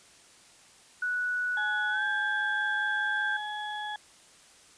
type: tone with pitch glide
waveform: sine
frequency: 1475 to 1580.9 Hz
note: F#6 to G6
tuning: -6 to +14 cents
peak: -27 dBFS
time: 1.02-3.37 s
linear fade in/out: 5 ms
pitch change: +120 cents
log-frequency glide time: 1.9-2.03 s
type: harmonic tone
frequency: 843 Hz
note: G#5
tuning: 26 cents sharp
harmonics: 1 / 2 / 4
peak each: -35 / -38 / -41 dBFS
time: 1.57-3.96 s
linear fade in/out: 2 ms
effects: white hiss -56 dBFS RMS until 4.77 s + resampled to 22050 Hz